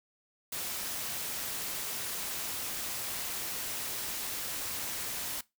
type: noise with amplitude modulation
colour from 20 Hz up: white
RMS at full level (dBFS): -35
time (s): 0.52-5.41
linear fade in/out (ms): 5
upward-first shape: sine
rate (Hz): 252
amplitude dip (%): 35
effects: noise-tail reverb RT60 0.2 s tail -20 dB re dry